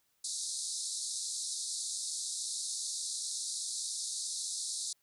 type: band-pass noise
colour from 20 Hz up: white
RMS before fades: -38 dBFS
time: 0.24-4.93 s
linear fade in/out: 5 ms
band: 3800 to 10000 Hz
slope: 96 dB/octave
effects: white hiss -75 dBFS RMS until 5.02 s